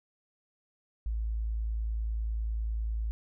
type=tone; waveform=sine; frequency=55 Hz; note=A1; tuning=in tune; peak=-29 dBFS; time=1.06-3.11 s; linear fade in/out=0 ms; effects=none